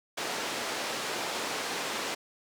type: band-pass noise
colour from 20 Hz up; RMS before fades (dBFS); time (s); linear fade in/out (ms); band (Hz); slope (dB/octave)
pink; -34; 0.17-2.15; 10; 380 to 7000; 12
effects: none